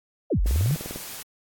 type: exponential two-way sweep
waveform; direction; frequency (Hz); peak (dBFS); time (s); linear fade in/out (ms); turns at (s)
sine; down then up; 740 to 41.25 to 170.7; -19; 0.3-0.76; 20; 0.41
type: noise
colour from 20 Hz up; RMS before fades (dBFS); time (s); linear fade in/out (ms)
white; -37; 0.46-1.23; 10
type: click train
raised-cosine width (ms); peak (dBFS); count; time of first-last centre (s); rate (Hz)
2; -21; 11; 0.46-0.96; 20
effects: AAC 64 kbps